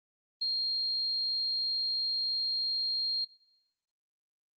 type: tone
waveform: sine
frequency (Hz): 4221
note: C8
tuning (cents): +14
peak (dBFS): -28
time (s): 0.41-3.25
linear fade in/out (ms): 10
effects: noise-tail reverb RT60 0.9 s tail -22 dB re dry + Opus 24 kbps